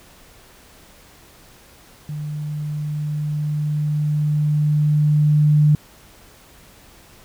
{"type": "tone with level ramp", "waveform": "sine", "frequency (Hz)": 150, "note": "D3", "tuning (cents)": 37, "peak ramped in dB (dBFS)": [-25, -10], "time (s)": [2.09, 5.75], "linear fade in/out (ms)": 2, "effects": ["pink hiss -48 dBFS RMS until 7.24 s"]}